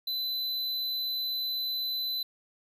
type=tone; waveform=square; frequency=4016 Hz; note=B7; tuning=28 cents sharp; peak=-30 dBFS; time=0.07-2.23 s; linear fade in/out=5 ms; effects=none